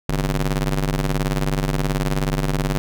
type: ring-modulated tone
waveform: sawtooth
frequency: 97.1 Hz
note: G2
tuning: 16 cents flat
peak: -12 dBFS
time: 0.09-2.78 s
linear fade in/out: 0 ms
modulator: 57.9 Hz
effects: none